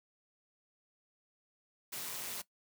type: noise with amplitude modulation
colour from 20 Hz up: white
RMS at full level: -39 dBFS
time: 1.92-2.42 s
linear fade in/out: 10 ms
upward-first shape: sine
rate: 180 Hz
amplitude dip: 55%
effects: noise-tail reverb RT60 0.1 s tail -17 dB re dry + high-pass 100 Hz 12 dB/octave